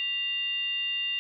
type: tone with frequency modulation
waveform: sine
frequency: 2794 Hz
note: F7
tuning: in tune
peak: -27 dBFS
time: 0-1.19 s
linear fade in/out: 0 ms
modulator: 830 Hz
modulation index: 0.46
effects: none